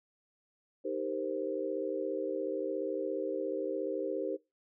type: chord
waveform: sine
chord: C minor seventh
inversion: first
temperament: equal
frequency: 311.1 / 392 / 466.2 / 523.3 Hz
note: Eb4 / G4 / Bb4 / C5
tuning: 0 / 0 / 0 / 0 cents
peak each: -39 / -37 / -38 / -37 dBFS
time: 0.84-4.37 s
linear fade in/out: 20 ms
effects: noise-tail reverb RT60 0.2 s tail -19 dB re dry